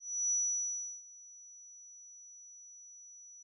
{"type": "tone with ADSR envelope", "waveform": "sine", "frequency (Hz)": 5900, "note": "F#8", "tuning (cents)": -6, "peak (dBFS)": -28, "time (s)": [0, 3.43], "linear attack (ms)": 310, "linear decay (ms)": 710, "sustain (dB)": -23, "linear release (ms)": 10, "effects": []}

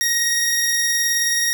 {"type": "tone pair together", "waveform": "sawtooth", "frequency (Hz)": [1878, 5615], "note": ["A#6", "F8"], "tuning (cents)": [12, 8], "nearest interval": "octave + perfect fifth", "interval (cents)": 1896, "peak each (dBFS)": -17, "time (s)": [0.01, 1.53], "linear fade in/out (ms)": 0, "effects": []}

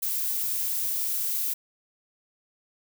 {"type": "noise", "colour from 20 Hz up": "violet", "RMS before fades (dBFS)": -28, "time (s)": [0.02, 1.54], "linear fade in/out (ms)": 10, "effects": []}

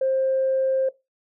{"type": "tone", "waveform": "sine", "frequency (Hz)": 529, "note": "C5", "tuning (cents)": 19, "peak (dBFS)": -18, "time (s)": [0.01, 0.89], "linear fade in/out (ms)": 5, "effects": ["noise-tail reverb RT60 0.2 s tail -18 dB re dry", "tanh soft clip ceiling -14 dBFS"]}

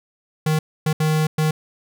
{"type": "tone bursts at uneven times", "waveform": "square", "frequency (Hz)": 155.56, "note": "D#3", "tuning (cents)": 0, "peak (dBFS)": -17, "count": 4, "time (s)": [[0.46, 0.59], [0.86, 0.93], [1, 1.27], [1.38, 1.51]], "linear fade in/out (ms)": 5, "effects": []}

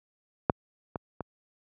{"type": "clicks", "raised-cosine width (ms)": 1, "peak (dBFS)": [-6, -18, -19], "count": 3, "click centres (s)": [0.498, 0.958, 1.207], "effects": ["high-pass 80 Hz 12 dB/octave"]}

